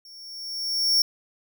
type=tone with level ramp; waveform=45% pulse; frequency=5480 Hz; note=F8; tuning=34 cents flat; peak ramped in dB=-45 to -16 dBFS; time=0.05-1.02 s; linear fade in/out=2 ms; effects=none